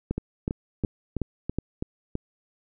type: two click trains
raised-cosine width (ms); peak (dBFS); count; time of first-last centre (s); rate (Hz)
3; -13 / -15; 5 / 7; 0.11-1.586 / 0.18-2.154; 2.71 / 3.04
effects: none